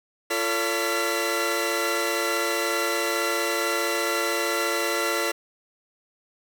sawtooth tone cluster, 343.8 / 445.9 / 570 / 1373 / 1989 Hz, F4 / A4 / C#5 / F6 / B6, -27 / +23 / +48 / -30 / +12 cents, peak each -26 dBFS, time 0.3-5.32 s, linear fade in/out 10 ms, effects none

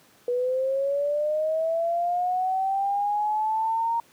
sine linear sweep, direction up, 484.3 to 932.3 Hz, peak -22 dBFS, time 0.28-4 s, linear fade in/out 2 ms, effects pink hiss -57 dBFS RMS until 4.12 s + high-pass 150 Hz 12 dB/octave

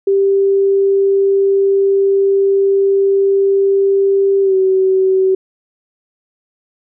sine tone with pitch glide, 393 to 379.2 Hz, G4 to F#4, +4 to +43 cents, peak -9 dBFS, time 0.07-5.35 s, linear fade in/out 5 ms, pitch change -61 cents, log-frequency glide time 4.42-4.55 s, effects none

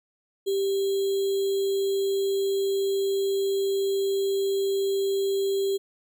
sine tone with sample-and-hold, 392 Hz, G4, in tune, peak -22 dBFS, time 0.46-5.78 s, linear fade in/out 20 ms, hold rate 3675 Hz, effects none

